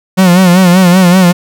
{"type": "tone with vibrato", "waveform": "45% pulse", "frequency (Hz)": 181.5, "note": "F#3", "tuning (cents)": -33, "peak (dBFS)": -3, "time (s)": [0.17, 1.33], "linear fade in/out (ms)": 20, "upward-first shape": "sine", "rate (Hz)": 5.2, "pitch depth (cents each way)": 80, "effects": []}